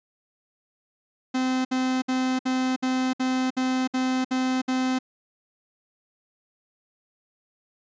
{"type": "tone bursts", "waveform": "45% pulse", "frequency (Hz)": 257.8, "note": "C4", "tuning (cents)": -26, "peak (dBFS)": -22, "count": 10, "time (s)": [1.34, 4.989], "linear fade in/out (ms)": 10, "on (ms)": 310, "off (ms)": 61, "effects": ["resampled to 16000 Hz"]}